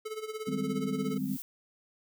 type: tone with tremolo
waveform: square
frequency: 434 Hz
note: A4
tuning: 24 cents flat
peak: -34 dBFS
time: 0.05-1.18 s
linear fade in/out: 10 ms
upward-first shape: sine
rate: 17 Hz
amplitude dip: 75%
type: chord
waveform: sine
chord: Ab major seventh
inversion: second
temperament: just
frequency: 155.74 / 194.67 / 207.7 / 259.6 Hz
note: Eb3 / G3 / Ab3 / C4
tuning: +2 / -12 / 0 / -13 cents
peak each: -39 / -35 / -37 / -33 dBFS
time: 0.47-1.37 s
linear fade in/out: 10 ms
type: noise with exponential growth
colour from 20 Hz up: violet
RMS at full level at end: -40 dBFS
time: 0.73-1.42 s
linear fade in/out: 0 ms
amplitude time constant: 150 ms
effects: none